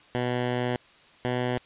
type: tone pair in turn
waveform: 10% pulse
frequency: 123.47 / 124.26 Hz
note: B2 / B2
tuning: 0 / +11 cents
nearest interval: unison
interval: 11 cents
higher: second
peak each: -17 dBFS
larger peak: neither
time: 0.15-0.76 / 1.25-1.58 s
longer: first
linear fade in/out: 0 ms
effects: white hiss -55 dBFS RMS until 1.65 s + resampled to 8000 Hz